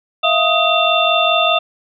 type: tone cluster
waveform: sine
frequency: 652 / 697 / 1252 / 2729 / 3560 Hz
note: E5 / F5 / D#6 / F7 / A7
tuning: -19 / -4 / +10 / -41 / +20 cents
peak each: -18 dBFS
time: 0.23-1.59 s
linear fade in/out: 10 ms
effects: none